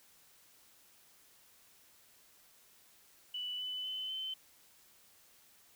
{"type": "tone with pitch steps", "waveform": "sine", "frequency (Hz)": [2970, 3003, 3036, 3069], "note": ["F#7", "F#7", "F#7", "G7"], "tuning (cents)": [6, 25, 44, -37], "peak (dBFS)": -37, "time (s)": [3.34, 4.34], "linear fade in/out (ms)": 5, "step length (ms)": 250, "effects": ["white hiss -64 dBFS RMS until 5.75 s"]}